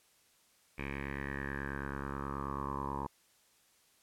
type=tone with low-pass filter sweep; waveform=10% pulse; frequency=69.3 Hz; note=C#2; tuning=in tune; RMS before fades=-39 dBFS; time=0.78-3.07 s; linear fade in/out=5 ms; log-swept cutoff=2300 to 930 Hz; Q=6.6; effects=white hiss -68 dBFS RMS until 4.02 s + low-pass 12000 Hz 12 dB/octave